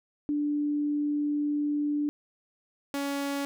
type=tone pair in turn; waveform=sine / sawtooth; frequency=293.7 / 280.8 Hz; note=D4 / C#4; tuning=0 / +22 cents; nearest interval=minor second; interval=78 cents; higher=first; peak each=-25 dBFS; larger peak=neither; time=0.29-2.09 / 2.94-3.45 s; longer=first; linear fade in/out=0 ms; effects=none